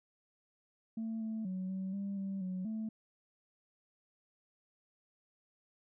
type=tone with pitch steps; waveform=sine; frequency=223.8 / 220.6 / 186.3 / 189.7 / 198.5 / 194.5 / 184.8 / 219.5 Hz; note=A3 / A3 / F#3 / F#3 / G3 / G3 / F#3 / A3; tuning=+30 / +5 / +12 / +43 / +22 / -13 / -2 / -4 cents; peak=-34 dBFS; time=0.97-2.89 s; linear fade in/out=5 ms; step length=240 ms; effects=tanh soft clip ceiling -33 dBFS